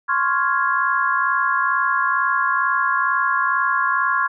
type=chord; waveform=sine; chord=Db major seventh; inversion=third; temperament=equal; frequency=1046.5 / 1108.7 / 1396.9 / 1661.2 Hz; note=C6 / Db6 / F6 / Ab6; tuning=0 / 0 / 0 / 0 cents; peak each=-22 dBFS; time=0.08-4.28 s; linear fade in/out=20 ms; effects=none